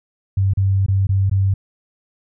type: tone with dropouts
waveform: sine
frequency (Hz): 97.1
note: G2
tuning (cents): -16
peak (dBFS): -13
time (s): 0.37-1.54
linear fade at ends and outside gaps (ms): 5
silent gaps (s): 0.536-0.572 / 0.863-0.883 / 1.07-1.091 / 1.297-1.313
effects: none